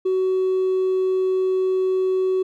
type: tone with hard clipping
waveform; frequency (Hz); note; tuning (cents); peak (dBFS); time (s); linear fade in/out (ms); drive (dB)
triangle; 374.7; F#4; +22; -17; 0.05-2.43; 10; 2
effects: none

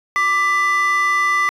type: tone pair together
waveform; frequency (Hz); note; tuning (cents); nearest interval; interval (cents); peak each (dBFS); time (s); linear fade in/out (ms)
triangle; 1174.7 / 1993.6; D6 / B6; 0 / +16; major sixth; 916; -14; 0.16-1.49; 0
effects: tanh soft clip ceiling -9 dBFS

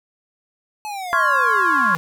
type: linear sweep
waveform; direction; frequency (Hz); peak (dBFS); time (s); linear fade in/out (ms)
square; down; 863 to 155.56; -27; 0.85-1.97; 0
type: chord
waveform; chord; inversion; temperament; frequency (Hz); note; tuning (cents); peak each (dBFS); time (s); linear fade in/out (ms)
sine; Db major seventh; third; equal; 1046.5 / 1108.7 / 1396.9 / 1661.2; C6 / Db6 / F6 / Ab6; 0 / 0 / 0 / 0; -20; 1.13-1.95; 0
effects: none

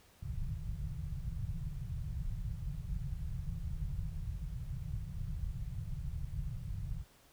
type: low-pass noise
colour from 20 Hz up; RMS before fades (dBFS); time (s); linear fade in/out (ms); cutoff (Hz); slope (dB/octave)
pink; -39; 0.22-7.04; 5; 170; 96
effects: pink hiss -64 dBFS RMS until 7.32 s

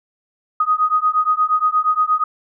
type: beating tone pair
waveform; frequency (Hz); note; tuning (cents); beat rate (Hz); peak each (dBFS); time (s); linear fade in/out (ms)
sine; 1244.5 / 1253; D#6 / D#6; 0 / +12; 8.5; -17; 0.6-2.24; 5
effects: none

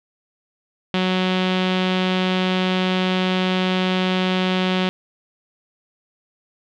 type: tone with low-pass filter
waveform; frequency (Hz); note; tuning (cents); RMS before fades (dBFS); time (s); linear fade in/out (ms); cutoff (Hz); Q
sawtooth; 185; F#3; 0; -20; 0.94-4.89; 0; 3300; 3.2
effects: none

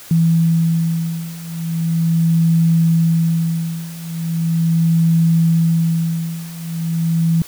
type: beating tone pair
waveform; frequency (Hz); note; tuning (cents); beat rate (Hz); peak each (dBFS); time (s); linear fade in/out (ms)
sine; 164.81 / 165.2; E3 / E3; 0 / +4; 0.39; -17 / -15; 0.11-7.42; 2
effects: white hiss -38 dBFS RMS until 7.47 s

